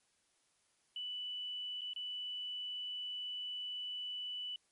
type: tone with dropouts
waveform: sine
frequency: 2974 Hz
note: F#7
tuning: 8 cents sharp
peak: -39 dBFS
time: 0.96-4.56 s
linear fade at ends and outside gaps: 2 ms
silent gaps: 1.81-1.816 / 1.934-1.961 s
effects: white hiss -75 dBFS RMS until 4.71 s + MP3 48 kbps